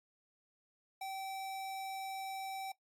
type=tone; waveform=square; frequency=772 Hz; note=G5; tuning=27 cents flat; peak=-40 dBFS; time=1.01-2.72 s; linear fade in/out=5 ms; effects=noise-tail reverb RT60 0.1 s tail -17 dB re dry + MP3 64 kbps